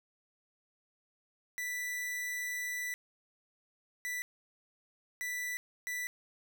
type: tone bursts at uneven times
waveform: 45% pulse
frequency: 1975.5 Hz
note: B6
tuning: in tune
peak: -35 dBFS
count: 4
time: 1.58-2.94 / 4.05-4.22 / 5.21-5.57 / 5.87-6.07 s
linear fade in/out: 0 ms
effects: none